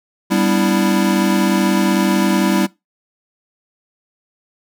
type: chord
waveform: square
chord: E minor seventh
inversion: first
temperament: equal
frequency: 196 / 246.9 / 293.7 / 329.6 Hz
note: G3 / B3 / D4 / E4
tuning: 0 / 0 / 0 / 0 cents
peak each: -17 / -22 / -22 / -19 dBFS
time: 0.3-2.67 s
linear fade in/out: 20 ms
effects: noise-tail reverb RT60 0.2 s tail -21 dB re dry